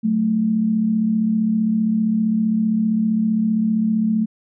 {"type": "tone pair together", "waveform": "sine", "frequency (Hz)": [185.1, 220.4], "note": ["F#3", "A3"], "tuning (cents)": [1, 3], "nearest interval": "minor third", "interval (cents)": 302, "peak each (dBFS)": [-24, -16], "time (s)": [0.03, 4.26], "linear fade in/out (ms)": 20, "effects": []}